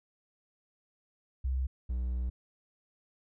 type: tone pair in turn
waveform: sine / triangle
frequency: 65 / 61.74 Hz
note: C2 / B1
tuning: -11 / 0 cents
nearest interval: minor second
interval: 89 cents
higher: first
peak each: -28 dBFS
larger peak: neither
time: 1.44-1.67 / 1.89-2.3 s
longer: second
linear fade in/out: 10 ms
effects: none